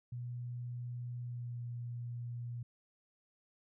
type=tone with pitch glide; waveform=sine; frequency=121.8 to 119.92 Hz; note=B2 to A#2; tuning=-24 to +49 cents; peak=-39 dBFS; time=0.12-2.63 s; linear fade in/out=5 ms; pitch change=-27 cents; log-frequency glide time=1.22-1.62 s; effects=none